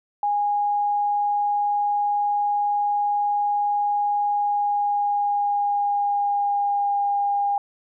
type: tone with pitch glide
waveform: sine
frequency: 822 to 809.3 Hz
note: G#5 to G#5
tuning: -18 to -45 cents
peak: -19 dBFS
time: 0.23-7.58 s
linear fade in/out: 2 ms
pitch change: -27 cents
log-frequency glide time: 4.32-7.1 s
effects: none